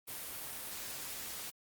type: noise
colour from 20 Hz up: white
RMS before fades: -43 dBFS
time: 0.07-1.51 s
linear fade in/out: 20 ms
effects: Opus 32 kbps